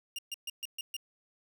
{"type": "tone bursts", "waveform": "sawtooth", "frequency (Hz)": 2812, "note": "F7", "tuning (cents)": 11, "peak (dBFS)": -32, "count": 6, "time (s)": [0.16, 0.966], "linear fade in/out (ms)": 2, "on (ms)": 26, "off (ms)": 130, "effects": []}